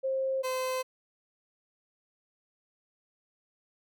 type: tone pair in turn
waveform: sine / 30% pulse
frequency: 531 / 515.3 Hz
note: C5 / C5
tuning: +25 / -27 cents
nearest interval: minor second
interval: 52 cents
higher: first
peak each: -27 dBFS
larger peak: neither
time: 0.03-0.43 / 0.43-0.83 s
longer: neither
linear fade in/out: 20 ms
effects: none